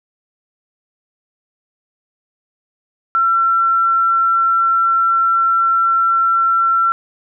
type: tone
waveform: sine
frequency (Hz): 1352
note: E6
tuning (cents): +43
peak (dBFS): -11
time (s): 3.15-6.92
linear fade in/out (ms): 0
effects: none